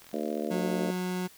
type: click train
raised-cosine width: 0.2 ms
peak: -33 dBFS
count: 20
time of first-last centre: 0.02-0.47 s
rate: 42.2 Hz
type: harmonic tone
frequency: 75.2 Hz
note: D2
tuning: 42 cents sharp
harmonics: 3 / 4 / 5 / 6 / 7 / 8 / 9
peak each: -35 / -36 / -37 / -38 / -38 / -39 / -40 dBFS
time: 0.13-0.91 s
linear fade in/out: 5 ms
type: tone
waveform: 30% pulse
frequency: 182.1 Hz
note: F#3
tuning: 27 cents flat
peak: -27 dBFS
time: 0.5-1.28 s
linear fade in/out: 20 ms
effects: white hiss -55 dBFS RMS until 1.37 s